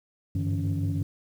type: tone cluster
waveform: sine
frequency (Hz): 96.2 / 102.1 / 145.7 / 162 / 280.2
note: G2 / G#2 / D3 / E3 / C#4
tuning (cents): -32 / -29 / -13 / -30 / +19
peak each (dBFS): -26 / -35 / -32 / -31 / -32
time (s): 0.35-1.03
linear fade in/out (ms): 5
effects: tanh soft clip ceiling -19 dBFS + 9-bit